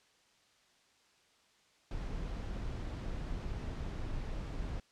brown noise, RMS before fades -39 dBFS, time 1.91-4.8 s, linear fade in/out 2 ms, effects white hiss -68 dBFS RMS until 4.91 s + low-pass 6000 Hz 12 dB/octave

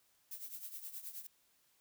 violet noise with tremolo, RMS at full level -44 dBFS, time 0.31-1.27 s, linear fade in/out 5 ms, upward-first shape triangle, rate 9.5 Hz, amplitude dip 80%, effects white hiss -73 dBFS RMS until 1.8 s

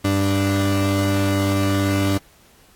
35% pulse tone pair together, 98 / 293.7 Hz, G2 / D4, 0 / 0 cents, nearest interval octave + perfect fifth, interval 1900 cents, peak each -18 dBFS, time 0.04-2.18 s, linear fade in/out 10 ms, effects pink hiss -53 dBFS RMS until 2.75 s + AAC 64 kbps

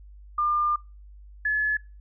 sine tone pair in turn, 1200 / 1712.3 Hz, D6 / A6, +37 / -48 cents, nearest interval tritone, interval 615 cents, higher second, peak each -21 dBFS, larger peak neither, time 0.38-0.76 / 1.45-1.77 s, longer first, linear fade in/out 5 ms, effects noise-tail reverb RT60 0.3 s tail -25 dB re dry + added 50 Hz sine -44 dBFS peak until 2 s

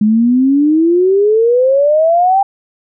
sine exponential sweep, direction up, 207.7 to 800 Hz, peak -7 dBFS, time 0.01-2.43 s, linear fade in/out 5 ms, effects none

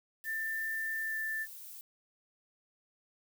sine tone with pitch glide, 1784 to 1768.6 Hz, A6 to A6, +23 to +8 cents, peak -33 dBFS, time 0.24-1.47 s, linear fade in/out 50 ms, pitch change -15 cents, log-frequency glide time 1.01-1.17 s
violet noise, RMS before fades -48 dBFS, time 0.24-1.81 s, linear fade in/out 0 ms
effects none

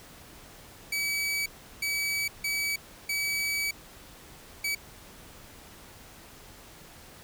sawtooth tone bursts at uneven times, 2284 Hz, D7, 49 cents flat, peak -24 dBFS, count 5, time 0.92-1.46 / 1.82-2.28 / 2.44-2.76 / 3.09-3.71 / 4.64-4.75 s, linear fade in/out 5 ms, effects pink hiss -50 dBFS RMS until 7.23 s

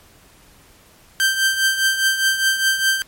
sawtooth tone with tremolo, 1566 Hz, G6, 2 cents flat, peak -9 dBFS, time 1.2-3.02 s, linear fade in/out 0 ms, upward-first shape triangle, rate 4.9 Hz, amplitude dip 70%, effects pink hiss -50 dBFS RMS until 3.07 s + MP3 64 kbps

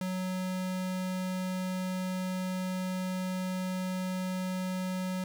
square tone, 185 Hz, F#3, in tune, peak -32 dBFS, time 0.01-5.24 s, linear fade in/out 2 ms, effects 10-bit

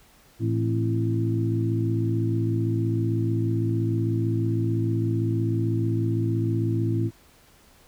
harmonic tone with a mistuned harmonic, 55.7 Hz, A1, 22 cents sharp, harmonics 2 / 3 / 4 / 5 / 6, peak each -23 / -33 / -36 / -31 / -28 dBFS, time 0.39-7.11 s, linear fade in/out 50 ms, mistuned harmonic 5, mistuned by -67 cents, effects pink hiss -56 dBFS RMS until 7.87 s

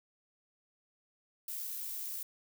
violet noise with amplitude modulation, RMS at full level -39 dBFS, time 1.48-2.23 s, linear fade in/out 2 ms, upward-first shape sine, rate 61 Hz, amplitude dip 25%, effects none

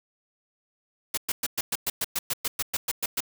white noise bursts, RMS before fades -27 dBFS, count 15, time 1.14-3.205 s, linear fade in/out 5 ms, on 35 ms, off 110 ms, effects none

